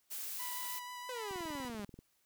blue noise, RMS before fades -42 dBFS, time 0.1-0.8 s, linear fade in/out 20 ms
sawtooth tone with vibrato, 987.8 Hz, B5, in tune, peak -40 dBFS, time 0.39-1.69 s, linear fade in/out 10 ms, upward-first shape sine, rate 6.2 Hz, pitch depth 12 cents each way
sawtooth exponential sweep, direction down, 520 to 196 Hz, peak -37 dBFS, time 1.09-1.85 s, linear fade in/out 2 ms
click train, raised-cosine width 3 ms, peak -38 dBFS, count 15, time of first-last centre 1.31-1.99 s, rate 20.6 Hz
effects white hiss -75 dBFS RMS until 2.25 s

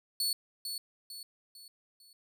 sawtooth tone with echo, 4421 Hz, C#8, 5 cents flat, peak -26 dBFS, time 0.2-0.33 s, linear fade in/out 2 ms, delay 450 ms, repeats 4, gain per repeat -7 dB, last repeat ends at 2.13 s, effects none

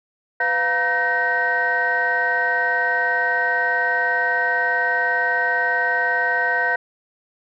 sine tone cluster, 502 / 702 / 951 / 1538 / 1876 Hz, B4 / F5 / A#5 / G6 / A#6, +28 / +9 / +34 / -33 / +11 cents, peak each -28 / -25 / -27 / -20 / -22 dBFS, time 0.4-6.76 s, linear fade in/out 5 ms, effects tanh soft clip ceiling -8 dBFS

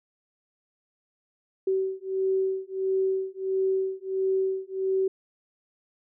sine beating tone pair, 380.9 / 382.4 Hz, G4 / G4, -50 / -43 cents, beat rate 1.5 Hz, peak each -27 dBFS, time 1.67-5.08 s, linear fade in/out 5 ms, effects none

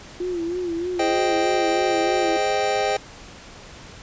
sine tone with vibrato, 348.3 Hz, F4, 5 cents flat, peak -23 dBFS, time 0.2-2.37 s, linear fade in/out 5 ms, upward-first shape sine, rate 3.2 Hz, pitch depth 80 cents each way
square chord, Ab major seventh, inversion none, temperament equal, 415.3 / 523.3 / 622.3 / 784 Hz, Ab4 / C5 / Eb5 / G5, 0 / 0 / 0 / 0 cents, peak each -27 / -27 / -27 / -24 dBFS, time 0.99-2.97 s, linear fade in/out 5 ms
effects pink hiss -42 dBFS RMS until 4.02 s + resampled to 16000 Hz

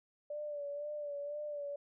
sine tone with vibrato, 584 Hz, D5, 10 cents flat, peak -38 dBFS, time 0.3-1.76 s, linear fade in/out 5 ms, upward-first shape sine, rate 2 Hz, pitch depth 41 cents each way, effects none

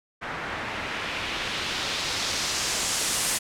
white noise with low-pass filter sweep, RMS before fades -29 dBFS, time 0.21-3.39 s, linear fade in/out 20 ms, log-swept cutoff 1500 to 9800 Hz, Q 1.2, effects none

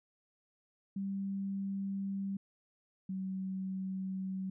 sine tone pair in turn, 196 / 189.65 Hz, G3 / F#3, 0 / +43 cents, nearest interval minor second, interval 57 cents, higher first, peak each -34 / -35 dBFS, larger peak first, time 0.96-2.37 / 3.09-4.5 s, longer neither, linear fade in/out 5 ms, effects none

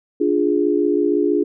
sine chord, D diminished, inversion none, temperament equal, 293.7 / 349.2 / 415.3 Hz, D4 / F4 / Ab4, 0 / 0 / 0 cents, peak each -19 dBFS, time 0.2-1.44 s, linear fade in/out 10 ms, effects none

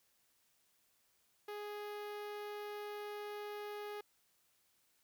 sawtooth tone with notch filter, 415.3 Hz, G#4, in tune, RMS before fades -45 dBFS, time 1.48-4.01 s, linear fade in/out 5 ms, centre 7700 Hz, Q 0.61, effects white hiss -75 dBFS RMS until 5.03 s

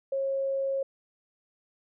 sine tone, 543 Hz, C#5, 36 cents flat, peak -26 dBFS, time 0.12-0.83 s, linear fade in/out 5 ms, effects none

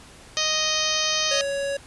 harmonic tone, 622.3 Hz, D#5, in tune, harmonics 1 / 2 / 3 / 4 / 5 / 6 / 7 / 8 / 9 / 10, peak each -32 / -32 / -32 / -31 / -28 / -30 / -30 / -30 / -32 / -29 dBFS, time 0.37-1.41 s, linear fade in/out 0 ms
square tone, 558 Hz, C#5, 11 cents sharp, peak -25 dBFS, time 1.31-1.77 s, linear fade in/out 5 ms
effects pink hiss -47 dBFS RMS until 1.86 s + resampled to 24000 Hz

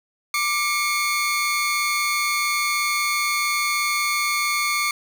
sawtooth tone pair together, 1179 / 2177 Hz, D6 / C#7, +6 / -32 cents, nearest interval major seventh, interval 1062 cents, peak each -20 / -19 dBFS, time 0.34-4.91 s, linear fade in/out 2 ms, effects none

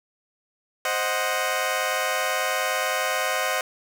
15% pulse chord, C diminished, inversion none, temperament equal, 523.3 / 622.3 / 740 Hz, C5 / Eb5 / Gb5, 0 / 0 / 0 cents, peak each -21 dBFS, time 0.85-3.61 s, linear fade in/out 2 ms, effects none

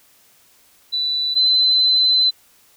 sine tone pair in turn, 3975 / 4044 Hz, B7 / B7, +10 / +40 cents, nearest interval unison, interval 30 cents, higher second, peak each -18 / -12 dBFS, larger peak second, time 0.92-1.35 / 1.35-2.31 s, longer second, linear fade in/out 20 ms, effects white hiss -54 dBFS RMS until 2.76 s

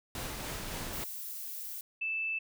pink noise with tremolo, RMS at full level -38 dBFS, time 0.15-1.04 s, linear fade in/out 2 ms, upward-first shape sine, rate 3.6 Hz, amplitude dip 25%
violet noise, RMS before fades -41 dBFS, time 0.93-1.81 s, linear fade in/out 2 ms
sine tone, 2637 Hz, E7, in tune, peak -31 dBFS, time 2.01-2.39 s, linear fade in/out 10 ms
effects none

